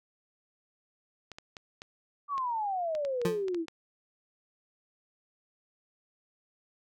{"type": "clicks", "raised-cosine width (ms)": 0.2, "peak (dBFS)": -26, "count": 11, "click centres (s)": [1.317, 1.385, 1.568, 1.819, 2.38, 2.951, 3.05, 3.216, 3.483, 3.546, 3.683]}
{"type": "exponential sweep", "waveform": "sine", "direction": "down", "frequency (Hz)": [1178, 315.6], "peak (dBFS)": -29, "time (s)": [2.28, 3.66], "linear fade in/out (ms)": 50}
{"type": "tone with exponential decay", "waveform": "25% pulse", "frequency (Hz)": 175.6, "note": "F3", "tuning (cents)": 10, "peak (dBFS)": -21, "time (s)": [3.25, 3.45], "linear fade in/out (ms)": 2, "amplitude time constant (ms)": 42}
{"effects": []}